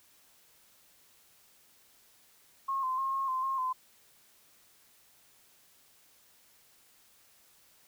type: tone with pitch steps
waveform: sine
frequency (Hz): 1082 / 1034 / 1074 / 1081 / 1037 / 1072 / 1026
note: C#6 / C6 / C6 / C#6 / C6 / C6 / C6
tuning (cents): -42 / -21 / +45 / -44 / -16 / +42 / -34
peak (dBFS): -29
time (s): 2.68-3.73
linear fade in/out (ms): 10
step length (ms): 150
effects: white hiss -63 dBFS RMS until 7.87 s